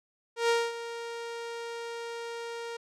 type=tone with ADSR envelope; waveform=sawtooth; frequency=466.2 Hz; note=A#4; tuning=in tune; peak=-18 dBFS; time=0.36-2.77 s; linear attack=130 ms; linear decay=230 ms; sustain=-14 dB; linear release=8 ms; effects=low-pass 7000 Hz 12 dB/octave